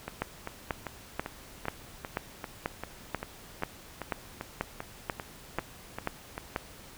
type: two click trains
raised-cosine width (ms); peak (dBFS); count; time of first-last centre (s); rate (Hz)
0.5; -14 / -20; 14 / 17; 0.22-6.561 / 0.08-6.379; 2.05 / 2.54
effects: pink hiss -50 dBFS RMS until 6.97 s